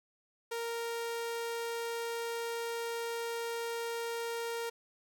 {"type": "tone", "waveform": "sawtooth", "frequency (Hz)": 464.9, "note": "A#4", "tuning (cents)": -5, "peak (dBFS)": -31, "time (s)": [0.51, 4.7], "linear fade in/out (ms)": 10, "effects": []}